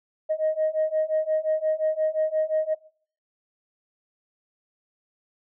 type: beating tone pair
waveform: sine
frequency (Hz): 622.3 / 628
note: D#5 / D#5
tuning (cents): 0 / +16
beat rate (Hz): 5.7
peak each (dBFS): -24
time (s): 0.29-2.75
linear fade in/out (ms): 20
effects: noise-tail reverb RT60 0.5 s tail -20 dB re dry + tanh soft clip ceiling -16 dBFS